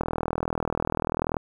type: click train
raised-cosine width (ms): 1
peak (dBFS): -11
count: 56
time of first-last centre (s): 0.01-1.368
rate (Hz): 40.5
effects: 8-bit